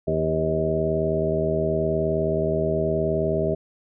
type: harmonic tone with a mistuned harmonic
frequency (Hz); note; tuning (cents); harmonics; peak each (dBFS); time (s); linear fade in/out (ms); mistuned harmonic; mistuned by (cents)
79.1; D#2; +29; 1 / 2 / 3 / 4 / 5 / 6 / 7 / 8; -32 / -27 / -32 / -34 / -25 / -34 / -34 / -25; 0.07-3.55; 10; 6; +38
effects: none